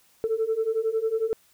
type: beating tone pair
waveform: sine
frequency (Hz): 438.5 / 449.5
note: A4 / A4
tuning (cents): -6 / +37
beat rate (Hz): 11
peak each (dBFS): -26 / -24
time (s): 0.24-1.33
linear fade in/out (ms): 0
effects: tanh soft clip ceiling -17 dBFS + white hiss -61 dBFS RMS until 1.53 s